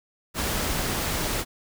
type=noise; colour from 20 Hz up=pink; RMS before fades=-27 dBFS; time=0.34-1.45 s; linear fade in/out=50 ms; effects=none